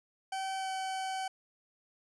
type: tone with pitch glide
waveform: 40% pulse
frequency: 768 to 761.4 Hz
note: G5 to F#5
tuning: -36 to +49 cents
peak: -33 dBFS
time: 0.32-1.28 s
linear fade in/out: 5 ms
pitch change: -15 cents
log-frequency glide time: 0.57-0.7 s
effects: resampled to 24000 Hz